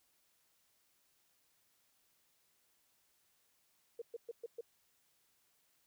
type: tone bursts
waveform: sine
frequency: 466.2 Hz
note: A#4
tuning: in tune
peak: -40 dBFS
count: 5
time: 3.99-4.61 s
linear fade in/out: 5 ms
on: 28 ms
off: 120 ms
effects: white hiss -75 dBFS RMS until 5.86 s